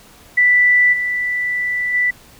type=tone with level steps; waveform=sine; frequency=1975.5 Hz; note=B6; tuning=in tune; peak=-9 / -17 / -13 dBFS; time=0.37-2.11 s; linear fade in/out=10 ms; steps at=0.92 / 1.93 s; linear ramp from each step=20 ms; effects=pink hiss -45 dBFS RMS until 2.39 s